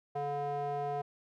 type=tone with band-pass filter; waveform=square; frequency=143.7 Hz; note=D3; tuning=37 cents flat; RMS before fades=-35 dBFS; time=0.15-1.02 s; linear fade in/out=10 ms; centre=630 Hz; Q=5.6; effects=none